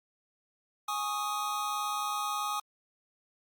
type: chord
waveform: square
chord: Ab suspended fourth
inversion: none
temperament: just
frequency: 830.6 / 1107.5 / 1245.9 Hz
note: Ab5 / Db6 / Eb6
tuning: 0 / -2 / +2 cents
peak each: -37 / -39 / -34 dBFS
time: 0.88-2.6 s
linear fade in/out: 5 ms
effects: Opus 48 kbps